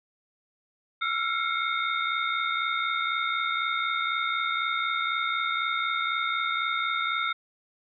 sine tone cluster, 1336 / 1400 / 2136 / 2218 / 3659 Hz, E6 / F6 / C7 / C#7 / A#7, +23 / +4 / +35 / 0 / -33 cents, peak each -29 / -32 / -33 / -34 / -33 dBFS, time 1.01-7.33 s, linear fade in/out 10 ms, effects none

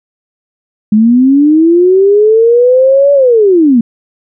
sine linear two-way sweep, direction up then down, 207.4 to 573 to 220.6 Hz, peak -3 dBFS, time 0.92-3.81 s, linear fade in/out 5 ms, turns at 3.13 s, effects none

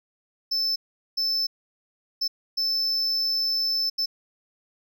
triangle tone bursts at uneven times, 5274 Hz, E8, in tune, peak -21 dBFS, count 5, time 0.51-0.76 / 1.17-1.47 / 2.21-2.28 / 2.57-3.9 / 3.98-4.06 s, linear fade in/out 10 ms, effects none

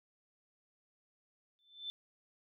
sine tone with exponential growth, 3533 Hz, A7, 6 cents sharp, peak -36 dBFS, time 1.59-1.9 s, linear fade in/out 0 ms, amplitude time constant 67 ms, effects none

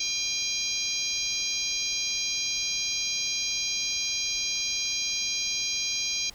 harmonic tone, 804 Hz, G5, 44 cents sharp, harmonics 3 / 4 / 5 / 6 / 7 / 8, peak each -34 / -37 / -33 / -33 / -34 / -33 dBFS, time 0-6.3 s, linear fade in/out 5 ms, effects pink hiss -52 dBFS RMS until 6.34 s

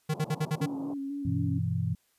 square tone bursts, 154.5 Hz, D#3, 12 cents flat, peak -26 dBFS, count 6, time 0.09-0.662 s, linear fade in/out 10 ms, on 52 ms, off 52 ms
pink band-pass noise, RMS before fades -43 dBFS, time 0.12-0.94 s, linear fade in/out 5 ms, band 130 to 1000 Hz, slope 48 dB/octave
sine tone with vibrato, 279.2 Hz, C#4, 13 cents sharp, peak -32 dBFS, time 0.6-1.59 s, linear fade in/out 10 ms, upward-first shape square, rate 4 Hz, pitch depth 27 cents each way
sine chord, E minor, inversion first, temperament equal, 98 / 123.47 / 164.81 Hz, G2 / B2 / E3, 0 / 0 / 0 cents, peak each -31 dBFS, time 1.25-1.95 s, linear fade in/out 5 ms
effects white hiss -70 dBFS RMS until 2.18 s + resampled to 32000 Hz

